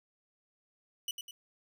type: tone with echo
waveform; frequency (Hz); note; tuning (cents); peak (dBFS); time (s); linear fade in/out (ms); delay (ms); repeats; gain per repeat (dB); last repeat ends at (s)
sawtooth; 2960; F#7; 0; -30; 1.08-1.11; 2; 100; 2; -6; 1.31
effects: none